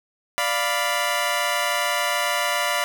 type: chord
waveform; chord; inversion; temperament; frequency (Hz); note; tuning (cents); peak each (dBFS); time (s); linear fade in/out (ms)
15% pulse; B diminished; first; equal; 587.3 / 698.5 / 987.8; D5 / F5 / B5; 0 / 0 / 0; -19; 0.38-2.84; 0
effects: none